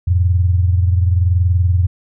sine tone pair together, 87.31 / 108.11 Hz, F2 / A2, 0 / -30 cents, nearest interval major third, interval 370 cents, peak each -11 / -19 dBFS, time 0.07-1.87 s, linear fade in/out 10 ms, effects none

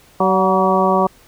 harmonic tone with a mistuned harmonic, 190 Hz, F#3, 46 cents sharp, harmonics 1 / 2 / 3 / 4 / 5 / 6, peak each -19 / -19 / -19 / -19 / -19 / -19 dBFS, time 0.2-1.07 s, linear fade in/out 5 ms, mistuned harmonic 4, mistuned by -48 cents, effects pink hiss -49 dBFS RMS until 1.27 s

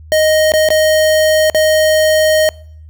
square tone with dropouts, 622.3 Hz, D#5, in tune, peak -9 dBFS, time 0.12-2.49 s, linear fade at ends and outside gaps 0 ms, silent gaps 0.52-0.537 / 0.688-0.704 / 1.499-1.547 s, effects noise-tail reverb RT60 0.6 s tail -25 dB re dry + added 78 Hz sine -33 dBFS peak until 2.89 s

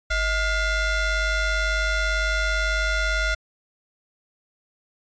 35% pulse ring-modulated tone, 685 Hz, F5, 34 cents flat, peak -16 dBFS, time 0.1-3.35 s, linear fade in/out 10 ms, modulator 734 Hz, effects resampled to 16000 Hz

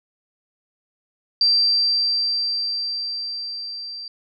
sine tone with level ramp, 4699 Hz, D8, in tune, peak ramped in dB -13 to -31 dBFS, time 1.41-4.08 s, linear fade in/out 2 ms, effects none

